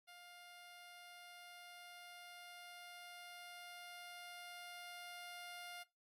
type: tone with level ramp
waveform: 10% pulse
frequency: 705 Hz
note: F5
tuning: 16 cents sharp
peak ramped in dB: -48 to -40 dBFS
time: 0.07-5.84 s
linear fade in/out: 20 ms
effects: noise-tail reverb RT60 0.2 s tail -17 dB re dry + MP3 64 kbps